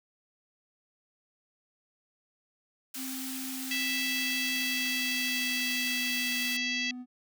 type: high-pass noise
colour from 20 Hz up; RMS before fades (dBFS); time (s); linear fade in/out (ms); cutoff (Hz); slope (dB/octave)
white; -39; 2.94-6.57; 5; 1400; 12
type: tone with pitch glide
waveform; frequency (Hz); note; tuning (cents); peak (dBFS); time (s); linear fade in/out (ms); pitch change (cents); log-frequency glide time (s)
triangle; 262.2 to 249.3; C4 to B3; +4 to +16; -36; 2.95-7.06; 50; -88; 3.82-6.47
type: harmonic tone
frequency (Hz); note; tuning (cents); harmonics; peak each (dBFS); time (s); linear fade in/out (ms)
659.3; E5; 0; 3 / 4 / 5 / 6 / 7 / 8 / 9 / 10; -35 / -33 / -36 / -44 / -38 / -47 / -44 / -50; 3.71-6.91; 2
effects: none